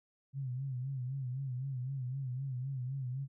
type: tone with vibrato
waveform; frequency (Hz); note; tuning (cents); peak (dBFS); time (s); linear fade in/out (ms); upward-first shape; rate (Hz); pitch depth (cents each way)
sine; 130.81; C3; 0; -35; 0.33-3.28; 50; sine; 3.9; 100
effects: none